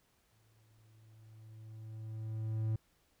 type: tone with exponential growth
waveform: triangle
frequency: 110 Hz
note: A2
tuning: in tune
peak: -28 dBFS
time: 0.32-2.76 s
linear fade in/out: 5 ms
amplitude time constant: 530 ms
effects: pink hiss -73 dBFS RMS until 3.2 s